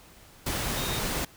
sine tone in noise, 3710 Hz, A#7, 9 cents flat, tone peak -36 dBFS, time 0.77-0.99 s, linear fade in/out 5 ms, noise pink, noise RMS -30 dBFS, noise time 0.46-1.25 s, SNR -9 dB, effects pink hiss -53 dBFS RMS until 1.36 s

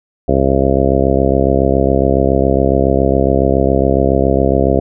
harmonic tone, 67.2 Hz, C2, 47 cents sharp, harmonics 1 / 2 / 3 / 4 / 5 / 6 / 7 / 8 / 9 / 10, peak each -17 / -19 / -20 / -18 / -20 / -17 / -20 / -18 / -22 / -19 dBFS, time 0.28-4.8 s, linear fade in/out 5 ms, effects none

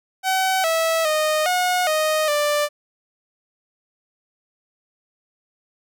sawtooth tone with pitch steps, 758 / 652 / 617 / 725 / 621 / 590 Hz, F#5 / E5 / D#5 / F#5 / D#5 / D5, +42 / -19 / -15 / -35 / -3 / +8 cents, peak -14 dBFS, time 0.23-2.69 s, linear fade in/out 50 ms, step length 410 ms, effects none

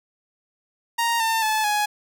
sawtooth tone with pitch steps, 932.3 / 899 / 866.9 / 835.9 Hz, A#5 / A5 / A5 / G#5, 0 / +37 / -26 / +11 cents, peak -16 dBFS, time 0.98-1.86 s, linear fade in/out 10 ms, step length 220 ms, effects none

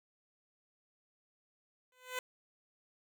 10% pulse tone with exponential growth, 506 Hz, B4, 42 cents sharp, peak -25 dBFS, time 1.92-2.19 s, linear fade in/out 2 ms, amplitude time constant 58 ms, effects none

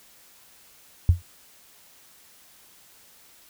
sine tone with exponential decay, 87.31 Hz, F2, in tune, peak -9 dBFS, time 1.09-1.22 s, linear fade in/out 0 ms, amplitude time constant 27 ms, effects white hiss -54 dBFS RMS until 3.49 s

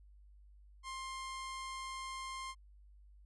sawtooth tone, 1057 Hz, C6, 17 cents sharp, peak -38 dBFS, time 0.83-2.55 s, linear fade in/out 50 ms, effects added 50 Hz sine -57 dBFS peak until 3.25 s + resampled to 24000 Hz

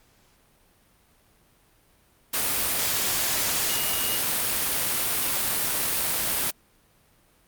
sine tone in noise, 2873 Hz, F7, 48 cents sharp, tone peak -33 dBFS, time 3.69-4.18 s, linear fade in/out 10 ms, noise white, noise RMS -25 dBFS, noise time 2.33-6.51 s, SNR -11 dB, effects pink hiss -61 dBFS RMS until 7.47 s + Opus 48 kbps

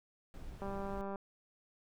brown noise, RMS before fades -47 dBFS, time 0.34-1.01 s, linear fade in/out 0 ms
click train, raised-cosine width 1 ms, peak -29 dBFS, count 107, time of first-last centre 0.62-1.158 s, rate 197 Hz
effects none

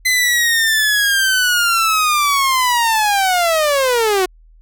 sawtooth linear sweep, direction down, 2041 to 358.7 Hz, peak -9 dBFS, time 0.05-4.26 s, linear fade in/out 10 ms, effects added 40 Hz sine -43 dBFS peak until 4.61 s

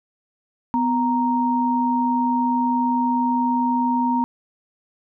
sine tone pair together, 249.4 / 932.3 Hz, B3 / A#5, +17 / 0 cents, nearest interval octave + major seventh, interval 2283 cents, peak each -20 dBFS, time 0.74-4.24 s, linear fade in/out 0 ms, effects none

